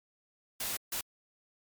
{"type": "noise bursts at uneven times", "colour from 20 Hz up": "white", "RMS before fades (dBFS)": -35, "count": 2, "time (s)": [[0.6, 0.77], [0.92, 1.01]], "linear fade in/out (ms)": 5, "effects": ["MP3 96 kbps"]}